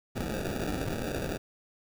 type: noise with sample-and-hold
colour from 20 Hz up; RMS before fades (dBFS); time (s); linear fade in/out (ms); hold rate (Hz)
violet; -33; 0.15-1.38; 20; 1050
effects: none